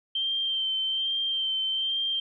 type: tone with vibrato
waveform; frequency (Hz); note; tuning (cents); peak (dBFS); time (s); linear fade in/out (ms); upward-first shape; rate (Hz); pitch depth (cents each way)
sine; 3136; G7; 0; -25; 0.15-2.2; 5; sine; 1.2; 23
effects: none